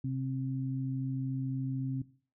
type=tone pair together; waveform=sine; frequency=131.73 / 265.3 Hz; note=C3 / C4; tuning=+12 / +24 cents; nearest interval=octave; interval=1212 cents; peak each=-32 / -36 dBFS; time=0.04-2.02 s; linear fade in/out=5 ms; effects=noise-tail reverb RT60 0.4 s tail -17 dB re dry